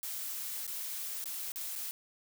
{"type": "noise with dropouts", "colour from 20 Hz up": "blue", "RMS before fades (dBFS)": -39, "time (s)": [0.03, 1.91], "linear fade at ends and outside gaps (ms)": 0, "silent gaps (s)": [[0.667, 0.677], [1.241, 1.257], [1.519, 1.559], [1.754, 1.76]], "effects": []}